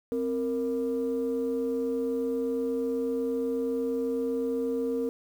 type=tone pair together; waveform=sine; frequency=261.6 / 464.1 Hz; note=C4 / A#4; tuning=0 / -8 cents; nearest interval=minor seventh; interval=992 cents; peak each=-29 / -27 dBFS; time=0.12-5.09 s; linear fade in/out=0 ms; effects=tanh soft clip ceiling -21 dBFS + 9-bit